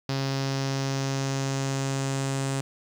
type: tone with low-pass filter sweep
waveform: sawtooth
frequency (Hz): 135.9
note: C#3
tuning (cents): -34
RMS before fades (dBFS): -28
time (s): 0.09-2.61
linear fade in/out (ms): 2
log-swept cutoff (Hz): 5000 to 8200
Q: 3.1
effects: 8-bit